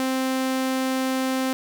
sawtooth tone, 261.6 Hz, C4, in tune, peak -18 dBFS, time 0-1.53 s, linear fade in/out 0 ms, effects none

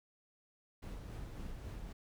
brown noise with tremolo, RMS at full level -44 dBFS, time 0.82-1.93 s, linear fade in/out 10 ms, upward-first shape sine, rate 3.7 Hz, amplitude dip 30%, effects none

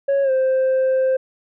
sine tone with pitch glide, 554 to 523.2 Hz, C#5 to C5, -1 to 0 cents, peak -12 dBFS, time 0.08-1.17 s, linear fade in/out 10 ms, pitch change -99 cents, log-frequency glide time 0.23-0.31 s, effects tanh soft clip ceiling -14 dBFS

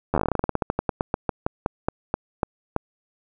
slowing click train, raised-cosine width 1 ms, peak -7 dBFS, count 28, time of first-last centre 0.14-2.763 s, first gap 11 ms, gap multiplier 1.14, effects none

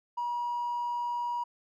sine tone with hard clipping, 960 Hz, B5, 49 cents flat, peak -30 dBFS, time 0.17-1.44 s, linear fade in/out 10 ms, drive 1 dB, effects none

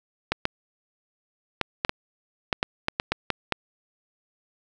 clicks, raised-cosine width 0.3 ms, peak -6 dBFS, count 12, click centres 0.32 / 0.454 / 1.613 / 1.849 / 1.894 / 2.528 / 2.629 / 2.884 / 2.999 / 3.12 / 3.303 / 3.523 s, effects none

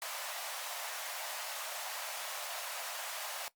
pink high-pass noise, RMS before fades -41 dBFS, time 0.02-3.48 s, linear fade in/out 0 ms, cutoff 590 Hz, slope 48 dB/octave, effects noise-tail reverb RT60 0.1 s tail -18 dB re dry + Opus 48 kbps

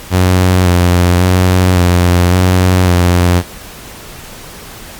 sawtooth tone with vibrato, 90.1 Hz, F#2, 45 cents flat, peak -3 dBFS, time 0.1-3.43 s, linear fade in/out 50 ms, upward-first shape square, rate 0.9 Hz, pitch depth 31 cents each way, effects pink hiss -31 dBFS RMS until 4.99 s + Opus 48 kbps

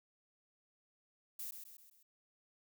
violet noise with echo, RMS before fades -44 dBFS, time 1.39-1.51 s, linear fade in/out 5 ms, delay 130 ms, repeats 4, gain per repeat -6 dB, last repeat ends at 2.03 s, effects none

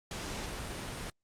pink noise, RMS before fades -39 dBFS, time 0.11-1.1 s, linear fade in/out 2 ms, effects low-pass 9000 Hz 12 dB/octave + Opus 48 kbps

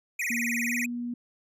square tone with vibrato, 2178 Hz, C#7, 31 cents flat, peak -28 dBFS, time 0.19-0.86 s, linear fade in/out 5 ms, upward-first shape sine, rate 20 Hz, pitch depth 260 cents each way
sine tone with pitch glide, 235.5 to 240.7 Hz, A#3 to B3, +18 to -44 cents, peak -30 dBFS, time 0.3-1.14 s, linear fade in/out 5 ms, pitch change +38 cents, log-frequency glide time 0.65-0.74 s
effects resampled to 32000 Hz

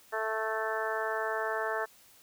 harmonic tone, 220 Hz, A3, in tune, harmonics 2 / 3 / 4 / 5 / 6 / 7 / 8, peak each -36 / -36 / -38 / -39 / -39 / -39 / -37 dBFS, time 0.12-1.86 s, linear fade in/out 20 ms, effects white hiss -59 dBFS RMS until 2.22 s

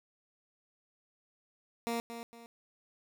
15% pulse tone with echo, 233.1 Hz, A#3, in tune, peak -26 dBFS, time 1.87-2 s, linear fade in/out 0 ms, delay 230 ms, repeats 2, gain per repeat -9 dB, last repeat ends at 2.46 s, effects none

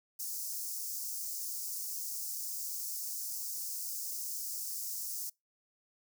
white high-pass noise, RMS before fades -39 dBFS, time 0.19-5.3 s, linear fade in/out 10 ms, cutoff 5000 Hz, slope 48 dB/octave, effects noise-tail reverb RT60 0.2 s tail -25 dB re dry

